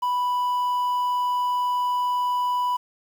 triangle tone with quantisation, 987.8 Hz, B5, in tune, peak -19 dBFS, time 0.02-2.77 s, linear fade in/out 10 ms, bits 8, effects none

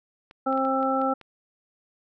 clicks, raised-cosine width 0.3 ms, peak -30 dBFS, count 7, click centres 0.311 / 0.527 / 0.576 / 0.651 / 0.829 / 1.016 / 1.213 s
harmonic tone, 265.7 Hz, C4, 27 cents sharp, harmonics 1 / 2 / 3 / 5, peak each -27 / -27 / -27 / -27 dBFS, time 0.46-1.14 s, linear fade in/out 10 ms
effects none

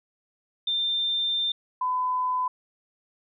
sine tone pair in turn, 3590 / 1007.4 Hz, A7 / B5, +34 / +34 cents, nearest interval octave + minor seventh, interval 2200 cents, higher first, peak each -23 / -23 dBFS, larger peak neither, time 0.67-1.52 / 1.81-2.48 s, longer first, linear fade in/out 5 ms, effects none

